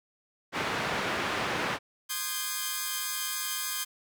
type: band-pass noise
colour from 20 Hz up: white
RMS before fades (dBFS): -31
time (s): 0.52-1.79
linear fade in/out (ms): 50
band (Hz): 100 to 2000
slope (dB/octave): 12
type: chord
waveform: 5% pulse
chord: Ab major seventh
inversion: first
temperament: equal with one note detuned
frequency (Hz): 1046.5 / 1225.2 / 1568 / 1661.2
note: C6 / Eb6 / G6 / Ab6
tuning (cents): 0 / -27 / 0 / 0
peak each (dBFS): -25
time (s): 2.09-3.85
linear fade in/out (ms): 20
effects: none